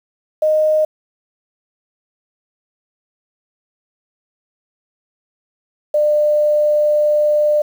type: tone pair in turn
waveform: sine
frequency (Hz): 618 / 598.3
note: D#5 / D5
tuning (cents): -12 / +32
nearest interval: minor second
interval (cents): 56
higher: first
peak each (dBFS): -11 / -11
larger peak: neither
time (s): 0.42-0.85 / 5.94-7.62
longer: second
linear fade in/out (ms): 5
effects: 7-bit